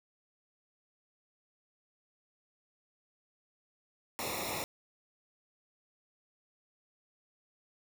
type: noise with comb filter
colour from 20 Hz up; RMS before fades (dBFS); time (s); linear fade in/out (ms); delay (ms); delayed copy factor
pink; -37; 4.19-4.64; 0; 0.64; -1
effects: none